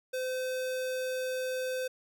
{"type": "tone", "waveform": "square", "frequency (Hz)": 513, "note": "C5", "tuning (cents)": -34, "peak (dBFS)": -32, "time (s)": [0.13, 1.88], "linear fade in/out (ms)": 10, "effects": []}